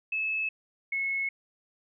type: tone pair in turn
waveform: sine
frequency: 2600 / 2186 Hz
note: E7 / C#7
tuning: -24 / -25 cents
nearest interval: minor third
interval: 301 cents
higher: first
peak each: -27 / -27 dBFS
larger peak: neither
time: 0.12-0.49 / 0.92-1.29 s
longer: neither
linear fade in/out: 5 ms
effects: none